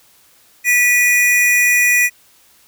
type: tone pair together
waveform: square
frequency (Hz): 1957 / 2458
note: B6 / D#7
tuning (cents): -16 / -22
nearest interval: major third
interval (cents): 394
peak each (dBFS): -14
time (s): 0.64-2.1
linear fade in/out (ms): 50
effects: white hiss -51 dBFS RMS until 2.67 s